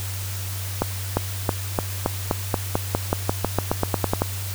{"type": "accelerating click train", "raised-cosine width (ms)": 1, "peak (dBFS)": -5, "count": 19, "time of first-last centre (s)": [0.82, 4.22], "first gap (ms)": 350, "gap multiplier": 0.92, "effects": ["added 96 Hz sine -28 dBFS peak until 4.54 s", "white hiss -34 dBFS RMS until 4.54 s"]}